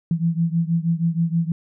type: beating tone pair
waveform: sine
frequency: 164.81 / 171.11 Hz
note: E3 / F3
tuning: 0 / -35 cents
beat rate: 6.3 Hz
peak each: -20 / -22 dBFS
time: 0.11-1.52 s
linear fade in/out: 2 ms
effects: none